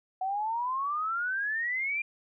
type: exponential sweep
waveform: sine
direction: up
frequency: 741 to 2415 Hz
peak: -28 dBFS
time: 0.21-2.02 s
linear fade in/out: 5 ms
effects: none